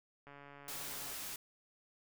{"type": "click train", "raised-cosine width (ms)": 0.5, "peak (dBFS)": -39, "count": 123, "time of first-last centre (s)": [0.27, 1.129], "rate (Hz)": 142}
{"type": "noise", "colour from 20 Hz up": "white", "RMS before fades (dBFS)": -44, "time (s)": [0.68, 1.36], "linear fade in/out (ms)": 2}
{"effects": []}